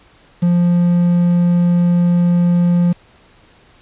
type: tone with quantisation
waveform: triangle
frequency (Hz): 174.61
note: F3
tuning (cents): 0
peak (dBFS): -8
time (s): 0.42-2.93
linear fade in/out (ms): 10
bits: 6
effects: pink hiss -49 dBFS RMS until 3.81 s + resampled to 8000 Hz